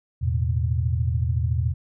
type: chord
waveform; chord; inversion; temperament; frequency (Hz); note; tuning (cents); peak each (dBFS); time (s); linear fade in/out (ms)
sine; E suspended fourth; none; just; 82.41 / 109.88 / 123.61; E2 / A2 / B2; 0 / -2 / +2; -23 / -26 / -25; 0.21-1.74; 20
effects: none